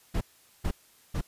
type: noise bursts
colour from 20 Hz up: brown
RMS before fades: -27 dBFS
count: 3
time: 0.14-1.213 s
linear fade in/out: 10 ms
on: 71 ms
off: 430 ms
effects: white hiss -60 dBFS RMS until 1.27 s + resampled to 32000 Hz